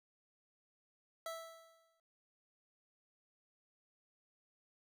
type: tone with exponential decay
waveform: 25% pulse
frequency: 657 Hz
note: E5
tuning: 6 cents flat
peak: -36 dBFS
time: 1.26-2 s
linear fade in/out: 2 ms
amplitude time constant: 160 ms
effects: none